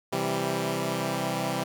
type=chord; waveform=10% pulse; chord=C major; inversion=none; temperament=equal; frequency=130.81 / 164.81 / 196 Hz; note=C3 / E3 / G3; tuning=0 / 0 / 0 cents; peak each=-23 dBFS; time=0.12-1.64 s; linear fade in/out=10 ms; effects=none